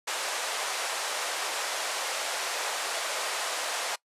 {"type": "band-pass noise", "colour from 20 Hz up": "pink", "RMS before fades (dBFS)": -32, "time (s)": [0.07, 3.96], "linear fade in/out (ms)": 10, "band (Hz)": [550, 10000], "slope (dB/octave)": 24, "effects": ["noise-tail reverb RT60 0.1 s tail -22 dB re dry", "resampled to 32000 Hz"]}